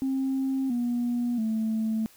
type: tone with pitch steps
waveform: sine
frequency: 266.7 / 241.1 / 220.7 Hz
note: C4 / B3 / A3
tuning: +33 / -41 / +5 cents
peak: -23 dBFS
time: 0.02-2.06 s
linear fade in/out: 0 ms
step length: 680 ms
effects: tanh soft clip ceiling -21 dBFS + white hiss -56 dBFS RMS until 2.16 s